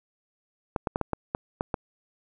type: clicks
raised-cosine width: 1 ms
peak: -12 dBFS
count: 8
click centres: 0.762 / 0.872 / 0.959 / 1.013 / 1.133 / 1.349 / 1.609 / 1.742 s
effects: none